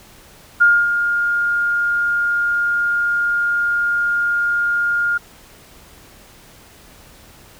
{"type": "tone with ADSR envelope", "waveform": "sine", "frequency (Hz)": 1414, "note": "F6", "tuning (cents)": 21, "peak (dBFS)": -7, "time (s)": [0.6, 5.18], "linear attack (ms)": 18, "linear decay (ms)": 250, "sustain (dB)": -8, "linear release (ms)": 10, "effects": ["pink hiss -45 dBFS RMS until 7.59 s"]}